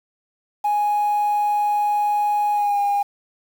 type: tone with pitch glide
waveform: sine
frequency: 830.6 to 810.7 Hz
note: G#5 to G#5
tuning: 0 to -42 cents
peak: -15 dBFS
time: 0.64-3.03 s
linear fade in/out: 10 ms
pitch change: -42 cents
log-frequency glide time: 2.54-2.79 s
effects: tanh soft clip ceiling -15 dBFS + 7-bit